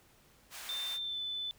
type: high-pass noise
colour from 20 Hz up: pink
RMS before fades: -46 dBFS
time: 0.5-0.99 s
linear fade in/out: 50 ms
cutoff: 1100 Hz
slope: 12 dB/octave
type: tone with pitch glide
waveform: sine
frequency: 3581 to 3507 Hz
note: A7 to A7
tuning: +30 to -6 cents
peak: -35 dBFS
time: 0.69-1.51 s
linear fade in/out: 0 ms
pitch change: -36 cents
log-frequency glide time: 0.99-1.2 s
effects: pink hiss -64 dBFS RMS until 1.58 s